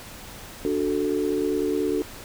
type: chord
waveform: sine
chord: D major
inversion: none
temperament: equal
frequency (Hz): 293.7 / 370 / 440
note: D4 / F#4 / A4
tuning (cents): 0 / 0 / 0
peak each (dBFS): -26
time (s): 0.65-2.02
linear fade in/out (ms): 0
effects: pink hiss -41 dBFS RMS until 2.24 s